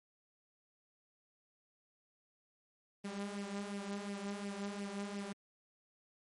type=tone with flanger; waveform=sawtooth; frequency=201.2 Hz; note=G3; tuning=45 cents sharp; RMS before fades=-42 dBFS; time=3.04-5.33 s; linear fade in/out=10 ms; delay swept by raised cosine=0.37 to 4.97 ms; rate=2.8 Hz; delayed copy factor=+0.6; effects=MP3 48 kbps